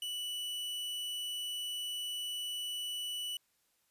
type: tone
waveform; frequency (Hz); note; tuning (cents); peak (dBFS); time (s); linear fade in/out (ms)
45% pulse; 2960; F#7; 0; -36; 0.02-3.37; 2
effects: white hiss -75 dBFS RMS until 3.9 s + resampled to 32000 Hz